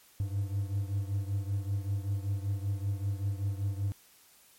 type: beating tone pair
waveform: triangle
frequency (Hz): 98 / 103.2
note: G2 / G#2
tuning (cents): 0 / -10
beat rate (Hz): 5.2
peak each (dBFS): -29 / -33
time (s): 0.2-3.92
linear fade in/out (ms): 0
effects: white hiss -60 dBFS RMS until 4.58 s + MP3 64 kbps